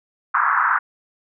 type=band-pass noise; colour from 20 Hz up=pink; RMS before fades=-18 dBFS; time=0.34-0.79 s; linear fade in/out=10 ms; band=1000 to 1600 Hz; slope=48 dB/octave; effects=none